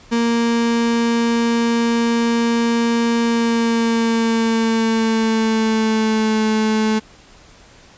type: tone with pitch glide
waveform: 35% pulse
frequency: 233.1 to 217.5 Hz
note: A#3 to A3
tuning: 0 to -20 cents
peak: -13 dBFS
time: 0.11-7 s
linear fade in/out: 20 ms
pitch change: -120 cents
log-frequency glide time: 3.22-6.44 s
effects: pink hiss -46 dBFS RMS until 7.97 s + resampled to 16000 Hz